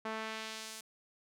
sawtooth tone with band-pass filter sweep, 220 Hz, A3, in tune, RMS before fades -42 dBFS, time 0.05-0.81 s, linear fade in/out 5 ms, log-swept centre 1100 to 9000 Hz, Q 0.77, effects none

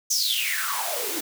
white noise with high-pass filter sweep, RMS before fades -26 dBFS, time 0.1-1.21 s, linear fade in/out 10 ms, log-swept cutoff 6300 to 280 Hz, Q 9.9, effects none

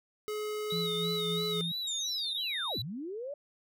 square tone, 424.1 Hz, G#4, 36 cents sharp, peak -34 dBFS, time 0.28-1.61 s, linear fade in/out 0 ms
triangle tone with vibrato, 3785 Hz, A#7, 26 cents sharp, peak -32 dBFS, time 0.7-2.82 s, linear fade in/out 5 ms, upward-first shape sine, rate 3 Hz, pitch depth 85 cents each way
sine tone with tremolo, 170.1 Hz, F3, 45 cents flat, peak -33 dBFS, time 0.72-1.72 s, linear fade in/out 5 ms, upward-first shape sine, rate 3.6 Hz, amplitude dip 50%
sine linear two-way sweep, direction down then up, 7459 to 90.1 to 594 Hz, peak -36 dBFS, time 1.87-3.34 s, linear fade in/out 5 ms, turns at 2.79 s
effects none

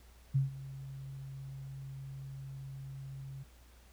sine tone with ADSR envelope, 135.6 Hz, C#3, 38 cents flat, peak -24 dBFS, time 0.34-3.44 s, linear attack 18 ms, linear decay 140 ms, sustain -18 dB, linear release 17 ms, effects added 60 Hz sine -57 dBFS peak until 3.92 s + pink hiss -64 dBFS RMS until 3.92 s

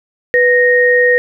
sine tone pair together, 492.9 / 1860.9 Hz, B4 / A#6, -3 / -3 cents, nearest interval octave + major seventh, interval 2300 cents, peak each -10 dBFS, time 0.34-1.18 s, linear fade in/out 0 ms, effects none

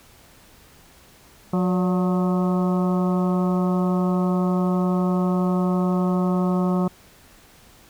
harmonic tone with a mistuned harmonic, 181.2 Hz, F#3, 36 cents flat, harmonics 1 / 2 / 3 / 4 / 5 / 6 / 7, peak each -19 / -27 / -31 / -33 / -36 / -34 / -36 dBFS, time 1.53-6.88 s, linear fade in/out 5 ms, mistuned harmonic 3, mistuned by +66 cents, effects pink hiss -51 dBFS RMS until 7.89 s

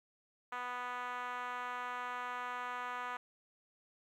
5% pulse tone with band-pass filter, 246.9 Hz, B3, in tune, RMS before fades -41 dBFS, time 0.52-3.17 s, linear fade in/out 5 ms, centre 1100 Hz, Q 2, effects 12-bit

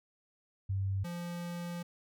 sine / square tone pair in turn, 97.1 / 173.32 Hz, G2 / F3, -16 / -13 cents, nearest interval minor seventh, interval 1003 cents, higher second, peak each -30 / -38 dBFS, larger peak first, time 0.69-1.04 / 1.04-1.83 s, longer second, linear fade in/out 10 ms, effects none

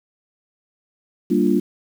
sine chord, G minor seventh, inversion none, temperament equal, 196 / 233.1 / 293.7 / 349.2 Hz, G3 / Bb3 / D4 / F4, 0 / 0 / 0 / 0 cents, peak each -20 dBFS, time 1.3-1.6 s, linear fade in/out 10 ms, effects 7-bit

